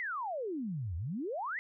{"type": "exponential two-way sweep", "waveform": "sine", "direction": "down then up", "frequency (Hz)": [2078, 77.78, 2078], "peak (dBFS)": -34, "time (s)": [0, 1.59], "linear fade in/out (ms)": 0, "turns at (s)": 0.96, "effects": []}